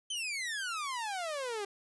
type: exponential sweep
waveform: sawtooth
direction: down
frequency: 3136 to 392 Hz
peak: -31 dBFS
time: 0.1-1.65 s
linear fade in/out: 5 ms
effects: resampled to 24000 Hz